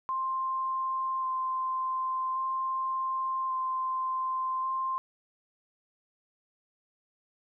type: tone with vibrato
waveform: sine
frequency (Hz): 1046.5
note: C6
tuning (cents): 0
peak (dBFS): -28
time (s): 0.09-4.98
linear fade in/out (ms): 0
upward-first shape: square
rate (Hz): 0.44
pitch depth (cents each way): 8
effects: none